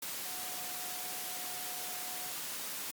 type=tone in noise; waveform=sine; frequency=730 Hz; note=F#5; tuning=24 cents flat; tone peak=-49 dBFS; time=0.25-2.32 s; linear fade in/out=5 ms; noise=white; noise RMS=-40 dBFS; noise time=0.02-2.91 s; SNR=-12 dB; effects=high-pass 150 Hz 12 dB/octave + Opus 48 kbps